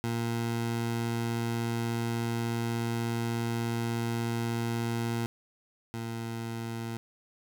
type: tone pair in turn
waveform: 20% pulse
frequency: 116.54 / 115.07 Hz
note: A#2 / A#2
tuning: 0 / -22 cents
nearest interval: unison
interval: 22 cents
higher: first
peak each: -24 / -29 dBFS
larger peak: first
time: 0.04-5.26 / 5.94-6.97 s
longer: first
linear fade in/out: 0 ms
effects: none